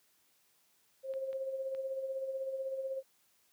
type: tone with tremolo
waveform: sine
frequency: 533 Hz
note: C5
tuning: 32 cents sharp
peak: -33 dBFS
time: 1.03-3.03 s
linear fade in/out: 50 ms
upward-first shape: sine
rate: 16 Hz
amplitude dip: 50%
type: clicks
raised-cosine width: 0.3 ms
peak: -38 dBFS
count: 3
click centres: 1.138 / 1.33 / 1.749 s
effects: white hiss -71 dBFS RMS until 3.52 s + high-pass 80 Hz 12 dB/octave